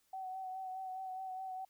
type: tone with vibrato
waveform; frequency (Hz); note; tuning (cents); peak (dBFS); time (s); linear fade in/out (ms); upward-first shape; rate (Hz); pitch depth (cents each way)
sine; 754; F#5; +32; -40; 0.13-1.65; 5; sine; 4.8; 25
effects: white hiss -75 dBFS RMS until 1.69 s